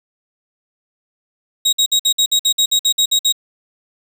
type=tone bursts; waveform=30% pulse; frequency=3798 Hz; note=A#7; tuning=32 cents sharp; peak=-9 dBFS; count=13; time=1.65-3.325 s; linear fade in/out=10 ms; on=79 ms; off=54 ms; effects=7-bit